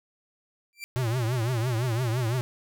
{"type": "tone with exponential growth", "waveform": "sawtooth", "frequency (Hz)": 2349, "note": "D7", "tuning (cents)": 0, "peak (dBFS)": -28, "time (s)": [0.73, 0.84], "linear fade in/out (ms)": 0, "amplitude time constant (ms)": 22}
{"type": "tone with vibrato", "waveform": "square", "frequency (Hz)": 120, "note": "B2", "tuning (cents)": -49, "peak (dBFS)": -25, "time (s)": [0.96, 2.41], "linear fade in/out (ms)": 0, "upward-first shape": "triangle", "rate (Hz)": 5.9, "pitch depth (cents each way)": 180}
{"effects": []}